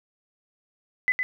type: tone with echo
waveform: sine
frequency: 2011 Hz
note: B6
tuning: 31 cents sharp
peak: -18 dBFS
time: 1.08-1.12 s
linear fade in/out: 0 ms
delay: 110 ms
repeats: 1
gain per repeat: -5 dB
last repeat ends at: 1.23 s
effects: none